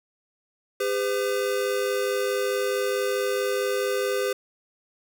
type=tone pair together; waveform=square; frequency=402.4 / 507 Hz; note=G4 / B4; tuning=+45 / +45 cents; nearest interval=major third; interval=400 cents; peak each=-27 dBFS; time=0.8-4.33 s; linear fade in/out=5 ms; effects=8-bit